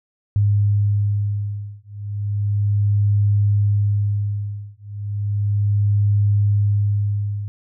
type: beating tone pair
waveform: sine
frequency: 102.3 / 102.64 Hz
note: G#2 / G#2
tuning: -26 / -20 cents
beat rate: 0.34 Hz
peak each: -19 dBFS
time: 0.36-7.48 s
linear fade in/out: 0 ms
effects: none